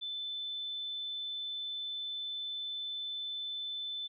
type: tone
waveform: sine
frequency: 3520 Hz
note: A7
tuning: in tune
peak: -36 dBFS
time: 0.01-4.08 s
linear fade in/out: 20 ms
effects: none